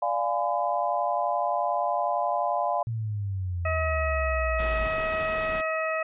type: chord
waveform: sine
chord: D diminished seventh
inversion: none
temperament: equal with one note detuned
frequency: 587.3 / 698.5 / 830.6 / 1013.2 Hz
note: D5 / F5 / Ab5 / Cb6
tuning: 0 / 0 / 0 / +44 cents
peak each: -30 / -27 / -30 / -30 dBFS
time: 0.02-2.83 s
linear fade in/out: 5 ms
type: exponential sweep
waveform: sine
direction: down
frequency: 116.54 to 52.6 Hz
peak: -27 dBFS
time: 2.87-4.87 s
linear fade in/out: 0 ms
type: harmonic tone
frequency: 638 Hz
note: D#5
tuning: 43 cents sharp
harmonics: 1 / 2 / 3 / 4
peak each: -28 / -31 / -33 / -34 dBFS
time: 3.65-6.03 s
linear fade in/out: 5 ms
type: noise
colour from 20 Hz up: pink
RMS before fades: -36 dBFS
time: 4.58-5.62 s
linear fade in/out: 20 ms
effects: resampled to 8000 Hz